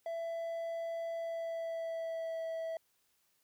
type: tone with pitch glide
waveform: triangle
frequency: 666 to 653.4 Hz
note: E5 to E5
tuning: +18 to -15 cents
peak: -34 dBFS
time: 0.06-2.77 s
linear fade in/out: 2 ms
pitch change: -33 cents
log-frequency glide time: 1.15-2.44 s
effects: white hiss -75 dBFS RMS until 3.43 s